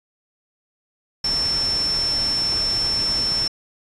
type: tone in noise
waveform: sine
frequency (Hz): 5380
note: E8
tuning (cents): +34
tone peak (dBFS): -19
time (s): 1.24-3.48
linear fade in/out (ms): 5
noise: pink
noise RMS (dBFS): -31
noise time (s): 1.24-3.48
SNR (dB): +9
effects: resampled to 24000 Hz